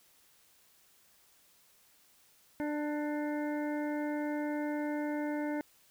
harmonic tone with a mistuned harmonic, 296.6 Hz, D4, 17 cents sharp, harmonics 1 / 2 / 3 / 5 / 6 / 7, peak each -33 / -39 / -43 / -47 / -49 / -50 dBFS, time 2.6-5.61 s, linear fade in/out 0 ms, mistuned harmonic 7, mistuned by +31 cents, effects white hiss -65 dBFS RMS until 5.9 s

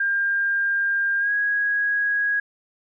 sine tone with pitch glide, 1602 to 1653.7 Hz, G6 to G#6, +37 to -8 cents, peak -19 dBFS, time 0-2.4 s, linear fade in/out 5 ms, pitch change +55 cents, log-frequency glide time 1.19-1.31 s, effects none

